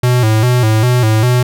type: tone with vibrato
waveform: square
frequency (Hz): 116.54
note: A#2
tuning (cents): 0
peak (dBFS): -9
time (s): 0.03-1.43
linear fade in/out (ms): 5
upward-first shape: square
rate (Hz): 2.5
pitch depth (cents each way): 110
effects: none